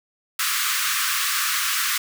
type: high-pass noise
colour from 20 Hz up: pink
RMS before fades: -23 dBFS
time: 0.39-1.98 s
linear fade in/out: 5 ms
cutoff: 1100 Hz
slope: 96 dB/octave
effects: none